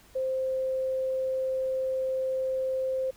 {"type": "tone", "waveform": "sine", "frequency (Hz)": 523.3, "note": "C5", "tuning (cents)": 0, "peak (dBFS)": -26, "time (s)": [0.15, 3.11], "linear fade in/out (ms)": 10, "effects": ["added 50 Hz sine -60 dBFS peak until 3.16 s", "pink hiss -57 dBFS RMS until 3.16 s"]}